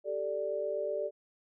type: chord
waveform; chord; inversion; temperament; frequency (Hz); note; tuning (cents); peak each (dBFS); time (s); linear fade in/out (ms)
sine; G suspended second; none; equal; 392 / 440 / 587.3; G4 / A4 / D5; 0 / 0 / 0; -38 / -37 / -33; 0.04-1.11; 50
effects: none